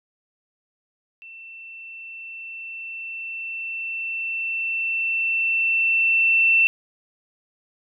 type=tone with level ramp; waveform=sine; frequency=2685 Hz; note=E7; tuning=31 cents sharp; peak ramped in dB=-39 to -13 dBFS; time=1.22-6.67 s; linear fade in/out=0 ms; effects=none